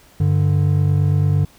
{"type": "tone pair together", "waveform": "triangle", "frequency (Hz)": [98, 146.83], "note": ["G2", "D3"], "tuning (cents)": [0, 0], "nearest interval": "perfect fifth", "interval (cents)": 700, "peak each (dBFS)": -14, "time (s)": [0.2, 1.45], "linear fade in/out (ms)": 5, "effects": ["pink hiss -50 dBFS RMS until 1.58 s"]}